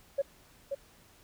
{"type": "tone with echo", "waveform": "sine", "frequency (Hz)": 554.4, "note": "C#5", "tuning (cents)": 0, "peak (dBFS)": -24, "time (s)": [0.18, 0.22], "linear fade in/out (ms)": 10, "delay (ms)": 530, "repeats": 1, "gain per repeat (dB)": -6, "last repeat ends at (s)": 0.75, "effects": ["tanh soft clip ceiling -20 dBFS", "pink hiss -60 dBFS RMS until 1.23 s"]}